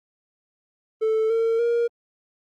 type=tone with pitch steps; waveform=triangle; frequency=440 / 455 / 470.5 Hz; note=A4 / A#4 / A#4; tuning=0 / -42 / +16 cents; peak=-16 dBFS; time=1.01-1.88 s; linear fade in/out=20 ms; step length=290 ms; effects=tanh soft clip ceiling -12 dBFS + Opus 32 kbps